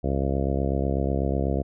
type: harmonic tone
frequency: 68.1 Hz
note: C#2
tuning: 30 cents flat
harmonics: 1 / 2 / 3 / 4 / 5 / 6 / 7 / 8 / 9 / 10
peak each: -26 / -29 / -31 / -32 / -33 / -34 / -34 / -35 / -36 / -36 dBFS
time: 0.03-1.63 s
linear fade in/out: 20 ms
effects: none